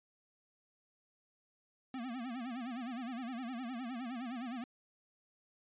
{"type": "tone with vibrato", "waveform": "square", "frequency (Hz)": 245.8, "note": "B3", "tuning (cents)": -8, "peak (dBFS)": -40, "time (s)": [1.94, 4.64], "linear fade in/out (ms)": 2, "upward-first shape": "sine", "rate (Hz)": 9.7, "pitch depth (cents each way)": 140, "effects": ["resampled to 8000 Hz"]}